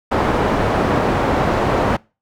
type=low-pass noise; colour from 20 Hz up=white; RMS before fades=-17 dBFS; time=0.11-1.97 s; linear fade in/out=10 ms; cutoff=820 Hz; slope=12 dB/octave; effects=noise-tail reverb RT60 0.3 s tail -24 dB re dry